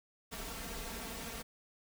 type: noise with comb filter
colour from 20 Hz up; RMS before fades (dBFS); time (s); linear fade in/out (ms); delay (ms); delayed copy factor
pink; -43; 0.31-1.43; 20; 4.4; +0.75
effects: none